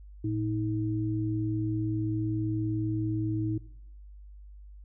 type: tone pair together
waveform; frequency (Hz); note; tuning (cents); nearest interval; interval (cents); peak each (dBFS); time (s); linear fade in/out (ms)
sine; 112.3 / 317.6; A2 / D#4; +36 / +36; octave + tritone; 1800; -30 / -30; 0.24-3.58; 5
effects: noise-tail reverb RT60 0.7 s tail -19 dB re dry + added 50 Hz sine -45 dBFS peak until 4.84 s